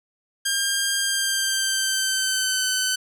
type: tone with pitch glide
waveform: 10% pulse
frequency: 1604 to 1520.1 Hz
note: G6 to F#6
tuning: +39 to +46 cents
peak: -12 dBFS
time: 0.45-2.96 s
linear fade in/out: 10 ms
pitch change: -93 cents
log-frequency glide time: 0.97-2.67 s
effects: none